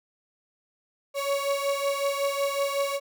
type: beating tone pair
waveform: 35% pulse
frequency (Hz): 557 / 562.4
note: C#5 / C#5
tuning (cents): +8 / +25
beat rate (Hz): 5.4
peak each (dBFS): -25 / -28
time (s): 1.14-3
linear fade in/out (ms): 50
effects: none